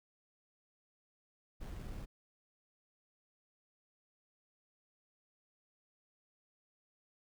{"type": "noise with sample-and-hold", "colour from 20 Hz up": "brown", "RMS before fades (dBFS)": -44, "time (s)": [1.6, 2.06], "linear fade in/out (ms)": 20, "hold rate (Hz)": 4900, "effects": []}